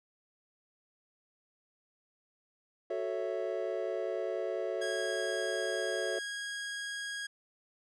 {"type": "chord", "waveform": "triangle", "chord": "F# minor seventh", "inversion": "none", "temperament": "equal", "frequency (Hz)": [370, 440, 554.4, 659.3], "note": ["F#4", "A4", "C#5", "E5"], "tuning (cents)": [0, 0, 0, 0], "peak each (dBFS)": -36, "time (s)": [2.9, 6.19], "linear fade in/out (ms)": 5}
{"type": "tone", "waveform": "sawtooth", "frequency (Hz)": 1643, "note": "G#6", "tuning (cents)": -19, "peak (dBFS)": -33, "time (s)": [4.81, 7.27], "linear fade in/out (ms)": 10}
{"effects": ["resampled to 22050 Hz"]}